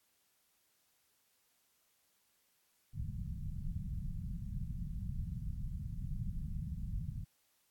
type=low-pass noise; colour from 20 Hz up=pink; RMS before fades=-40 dBFS; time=2.93-7.25 s; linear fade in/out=20 ms; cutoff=190 Hz; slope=48 dB/octave; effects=white hiss -75 dBFS RMS until 7.7 s + AAC 64 kbps